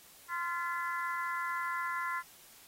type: harmonic tone with a mistuned harmonic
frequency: 345.6 Hz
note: F4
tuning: 18 cents flat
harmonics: 3 / 4 / 5 / 6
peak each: -36 / -38 / -40 / -42 dBFS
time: 0.28-2.23 s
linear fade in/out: 50 ms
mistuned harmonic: 6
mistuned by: -48 cents
effects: white hiss -57 dBFS RMS until 2.67 s + AAC 48 kbps